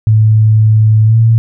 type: tone with pitch glide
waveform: sine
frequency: 108.9 to 113.52 Hz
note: A2 to A#2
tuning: -17 to -45 cents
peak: -4 dBFS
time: 0.07-1.38 s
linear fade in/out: 0 ms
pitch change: +72 cents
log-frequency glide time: 1.05-1.17 s
effects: none